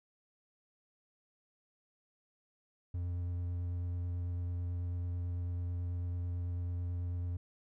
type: tone with vibrato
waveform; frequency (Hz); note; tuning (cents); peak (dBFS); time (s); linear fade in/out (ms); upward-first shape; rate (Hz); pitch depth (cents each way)
triangle; 87.9; F2; +12; -32; 2.94-7.37; 5; sine; 9.1; 12
effects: none